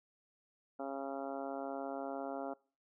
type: harmonic tone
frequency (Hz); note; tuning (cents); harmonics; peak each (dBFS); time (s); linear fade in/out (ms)
137.1; C#3; -19; 2 / 3 / 4 / 5 / 6 / 7 / 8 / 9 / 10; -44 / -48 / -44 / -44 / -48 / -53 / -58 / -56 / -53; 0.79-2.54; 10
effects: noise-tail reverb RT60 0.4 s tail -24 dB re dry